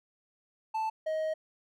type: tone pair in turn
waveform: triangle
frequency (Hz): 880 / 629.1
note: A5 / D#5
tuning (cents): 0 / +19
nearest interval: tritone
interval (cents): 581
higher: first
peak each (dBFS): -27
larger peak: neither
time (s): 0.74-0.9 / 1.06-1.34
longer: second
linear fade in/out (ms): 10
effects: none